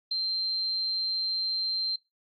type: tone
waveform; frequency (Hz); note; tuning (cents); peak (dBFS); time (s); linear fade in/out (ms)
sine; 4143; C8; -18; -26; 0.11-1.96; 5
effects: noise-tail reverb RT60 0.2 s tail -20 dB re dry + AAC 48 kbps